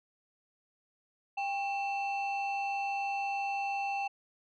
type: tone pair together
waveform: sine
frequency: 796 / 2677 Hz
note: G5 / E7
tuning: +26 / +26 cents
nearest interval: octave + major sixth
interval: 2100 cents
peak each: -30 / -35 dBFS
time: 1.37-4.08 s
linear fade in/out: 10 ms
effects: tanh soft clip ceiling -28 dBFS